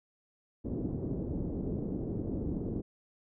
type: low-pass noise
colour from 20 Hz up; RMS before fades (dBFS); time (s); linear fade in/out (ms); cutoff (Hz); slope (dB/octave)
white; -35; 0.64-2.82; 20; 370; 24
effects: none